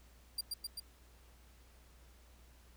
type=tone with echo; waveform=sawtooth; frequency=4747 Hz; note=D8; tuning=18 cents sharp; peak=-32 dBFS; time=0.38-0.41 s; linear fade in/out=5 ms; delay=130 ms; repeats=3; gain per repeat=-2 dB; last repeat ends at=0.8 s; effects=added 60 Hz sine -60 dBFS peak until 2.76 s + pink hiss -66 dBFS RMS until 2.76 s